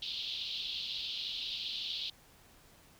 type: band-pass noise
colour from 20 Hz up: white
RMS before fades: -39 dBFS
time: 0.02-2.1 s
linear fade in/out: 5 ms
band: 3000 to 4200 Hz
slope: 48 dB/octave
effects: pink hiss -61 dBFS RMS until 2.99 s